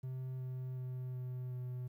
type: tone with pitch steps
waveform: triangle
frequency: 129.5 / 128.46 / 127.42 / 126.4 / 125.38 Hz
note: C3 / C3 / C3 / B2 / B2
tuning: -17 / -31 / -45 / +41 / +27 cents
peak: -37 dBFS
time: 0.03-1.88 s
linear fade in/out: 10 ms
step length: 370 ms
effects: 12-bit